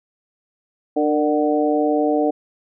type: harmonic tone with a mistuned harmonic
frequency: 149.3 Hz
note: D3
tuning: 29 cents sharp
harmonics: 2 / 3 / 4 / 5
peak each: -19 / -21 / -22 / -23 dBFS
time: 0.96-2.31 s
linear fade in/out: 10 ms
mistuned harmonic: 3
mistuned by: +41 cents
effects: none